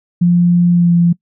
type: tone with pitch glide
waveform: sine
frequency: 174.61 to 171.81 Hz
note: F3 to F3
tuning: 0 to -28 cents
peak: -7 dBFS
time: 0.21-1.13 s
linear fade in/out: 10 ms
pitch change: -28 cents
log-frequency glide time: 0.72-0.93 s
effects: noise-tail reverb RT60 0.1 s tail -23 dB re dry